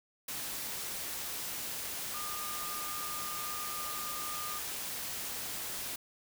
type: tone in noise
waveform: sine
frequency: 1212 Hz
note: D#6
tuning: 46 cents flat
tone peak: -41 dBFS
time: 2.14-4.59 s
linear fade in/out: 5 ms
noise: white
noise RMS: -39 dBFS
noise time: 0.28-5.96 s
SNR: -5 dB
effects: none